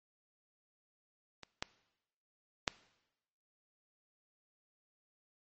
clicks, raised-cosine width 0.2 ms, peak -29 / -17 / -11 dBFS, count 3, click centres 1.433 / 1.625 / 2.678 s, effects noise-tail reverb RT60 0.9 s tail -20 dB re dry + MP3 32 kbps

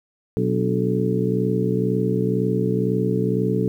harmonic tone with a mistuned harmonic, 62 Hz, B1, 7 cents sharp, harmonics 2 / 3 / 4 / 5 / 6 / 7, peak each -24 / -23 / -29 / -28 / -28 / -24 dBFS, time 0.37-3.68 s, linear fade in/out 0 ms, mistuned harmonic 5, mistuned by -90 cents, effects 9-bit

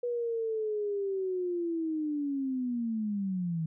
sine linear sweep, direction down, 487.6 to 157.5 Hz, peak -29 dBFS, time 0.03-3.66 s, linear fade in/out 5 ms, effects none

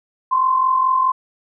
sine tone pair together, 1035 / 1079.7 Hz, C6 / C#6, -19 / -46 cents, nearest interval minor second, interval 73 cents, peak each -14 / -22 dBFS, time 0.31-1.12 s, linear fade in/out 10 ms, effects none

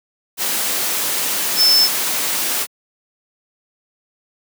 sine tone in noise, 5274 Hz, E8, in tune, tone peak -10 dBFS, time 1.56-1.89 s, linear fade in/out 50 ms, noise white, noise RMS -20 dBFS, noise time 0.37-2.67 s, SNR +7 dB, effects high-pass 200 Hz 12 dB/octave

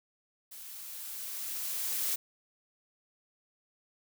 blue noise with level ramp, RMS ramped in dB -47 to -31 dBFS, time 0.51-2.16 s, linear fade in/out 10 ms, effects none

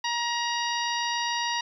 harmonic tone, 947 Hz, A#5, 27 cents sharp, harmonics 1 / 2 / 3 / 4 / 5 / 6, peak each -29 / -32 / -34 / -35 / -36 / -37 dBFS, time 0.04-1.61 s, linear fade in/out 5 ms, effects 10-bit

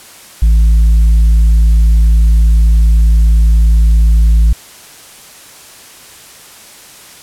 sine tone with tanh clipping, 55 Hz, A1, in tune, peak -5 dBFS, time 0.42-4.53 s, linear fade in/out 5 ms, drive 3 dB, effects white hiss -36 dBFS RMS until 7.22 s + low-pass 12000 Hz 12 dB/octave

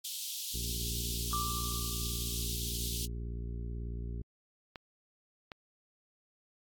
pink high-pass noise, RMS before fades -39 dBFS, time 0.04-3.06 s, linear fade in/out 10 ms, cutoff 3100 Hz, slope 48 dB/octave
harmonic tone, 58.27 Hz, A#1, in tune, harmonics 1 / 2 / 3 / 4 / 5 / 6 / 7, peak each -37 / -43 / -49 / -51 / -57 / -55 / -54 dBFS, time 0.54-4.22 s, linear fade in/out 5 ms
sine tone with exponential decay, 1178 Hz, D6, 5 cents sharp, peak -31 dBFS, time 1.33-2.48 s, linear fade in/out 1 ms, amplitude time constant 250 ms
clicks, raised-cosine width 0.3 ms, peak -27 dBFS, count 2, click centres 4.758 / 5.518 s
effects AAC 64 kbps

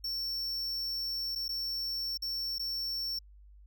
square tone with dropouts, 5440 Hz, F8, 46 cents flat, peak -33 dBFS, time 0.04-3.19 s, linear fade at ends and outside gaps 5 ms, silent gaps 1.352-1.357 / 1.482-1.49 / 2.175-2.221 / 2.584-2.594 s, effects added 50 Hz sine -52 dBFS peak until 3.66 s

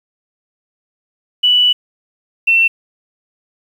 sine tone pair in turn, 2960 / 2697 Hz, F#7 / E7, 0 / +39 cents, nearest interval major second, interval 161 cents, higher first, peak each -8 dBFS, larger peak neither, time 1.43-1.73 / 2.47-2.68 s, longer first, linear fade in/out 10 ms, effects 7-bit

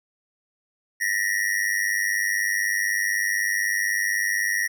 square tone with amplitude modulation, 1888 Hz, A#6, 22 cents sharp, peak -18 dBFS, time 1-4.68 s, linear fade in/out 20 ms, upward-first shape sine, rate 100 Hz, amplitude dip 100%, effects none

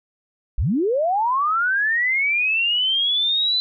sine linear sweep, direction up, 33.66 to 4040 Hz, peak -17 dBFS, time 0.58-3.6 s, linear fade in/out 0 ms, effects none

